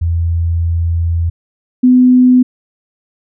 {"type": "tone pair in turn", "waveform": "sine", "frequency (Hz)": [84, 251.7], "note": ["E2", "B3"], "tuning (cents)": [33, 33], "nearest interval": "octave + perfect fifth", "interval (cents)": 1900, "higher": "second", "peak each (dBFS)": [-11, -4], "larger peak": "second", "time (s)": [[0.01, 1.3], [1.83, 2.43]], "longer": "first", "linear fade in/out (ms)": 10, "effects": []}